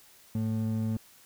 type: ring-modulated tone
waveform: triangle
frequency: 164.9 Hz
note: E3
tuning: 1 cent sharp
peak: -22 dBFS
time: 0.35-0.97 s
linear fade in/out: 2 ms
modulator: 56.8 Hz
effects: white hiss -57 dBFS RMS until 1.25 s